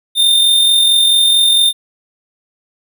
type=tone with amplitude modulation; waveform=square; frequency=3623 Hz; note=A7; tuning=50 cents sharp; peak=-7 dBFS; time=0.15-1.73 s; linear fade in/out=50 ms; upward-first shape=sine; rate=44.5 Hz; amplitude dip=35%; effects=none